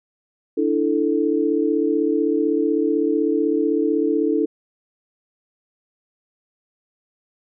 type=chord; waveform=sine; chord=D suspended second; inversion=none; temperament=equal; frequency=293.7 / 329.6 / 440 Hz; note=D4 / E4 / A4; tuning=0 / 0 / 0 cents; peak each=-21 dBFS; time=0.57-4.46 s; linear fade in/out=10 ms; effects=none